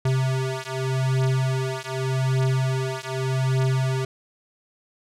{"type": "beating tone pair", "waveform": "square", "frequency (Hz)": [130.81, 131.65], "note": ["C3", "C3"], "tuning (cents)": [0, 11], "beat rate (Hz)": 0.84, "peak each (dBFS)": -25, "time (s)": [0.05, 4.05], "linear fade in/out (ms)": 5, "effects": ["low-pass 9000 Hz 12 dB/octave"]}